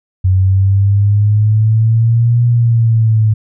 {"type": "exponential two-way sweep", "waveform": "sine", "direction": "up then down", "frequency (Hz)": [92.5, 120.2, 107.6], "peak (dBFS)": -7, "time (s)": [0.24, 3.34], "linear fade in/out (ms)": 10, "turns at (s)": 2.45, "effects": []}